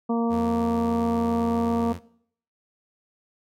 harmonic tone, 232.2 Hz, A#3, 7 cents flat, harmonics 1 / 2 / 3 / 4 / 5, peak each -22 / -28 / -32 / -34 / -36 dBFS, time 0.09-1.93 s, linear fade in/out 10 ms
sawtooth tone with pitch glide, 87.1 to 87.96 Hz, F2 to F2, -4 to +13 cents, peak -29 dBFS, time 0.29-2 s, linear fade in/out 50 ms, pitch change +17 cents, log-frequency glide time 0.6-1.89 s
effects noise-tail reverb RT60 0.6 s tail -19 dB re dry

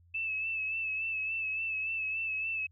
sine tone with vibrato, 2618 Hz, E7, 13 cents flat, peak -31 dBFS, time 0.14-2.67 s, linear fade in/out 10 ms, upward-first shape sine, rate 3.5 Hz, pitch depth 37 cents each way, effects added 86 Hz sine -59 dBFS peak until 2.71 s

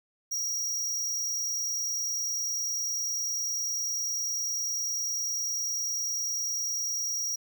square tone, 5690 Hz, F8, 31 cents sharp, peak -29 dBFS, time 0.31-7.36 s, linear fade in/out 10 ms, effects 11-bit

